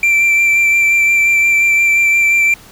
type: tone with vibrato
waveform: triangle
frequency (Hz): 2349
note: D7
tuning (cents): 0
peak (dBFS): -7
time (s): 0.03-2.54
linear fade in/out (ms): 2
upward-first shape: sine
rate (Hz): 5.7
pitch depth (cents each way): 15
effects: pink hiss -40 dBFS RMS until 2.71 s